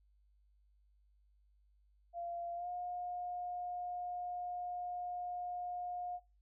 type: tone with pitch glide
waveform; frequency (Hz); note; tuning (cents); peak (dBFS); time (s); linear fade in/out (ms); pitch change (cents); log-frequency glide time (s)
sine; 690 to 714.3; F5 to F5; -21 to +39; -39; 2.13-6.2; 50; +60; 2.55-2.68
effects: noise-tail reverb RT60 0.3 s tail -24 dB re dry + added 50 Hz sine -67 dBFS peak until 6.41 s